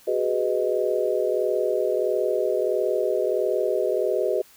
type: chord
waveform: sine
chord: G# minor seventh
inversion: third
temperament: just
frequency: 373.8 / 415.3 / 498.4 / 623 Hz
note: F#4 / G#4 / B4 / D#5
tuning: +18 / 0 / +16 / +2 cents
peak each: -26 dBFS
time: 0.07-4.42 s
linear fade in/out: 10 ms
effects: white hiss -53 dBFS RMS until 4.56 s